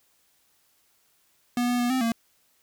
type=tone with pitch steps; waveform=square; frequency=243.2 / 244.6 / 242.2 / 259 / 229.8 Hz; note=B3 / B3 / B3 / C4 / A#3; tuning=-26 / -16 / -34 / -17 / -25 cents; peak=-23 dBFS; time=1.57-2.12 s; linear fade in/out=2 ms; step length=110 ms; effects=white hiss -66 dBFS RMS until 2.62 s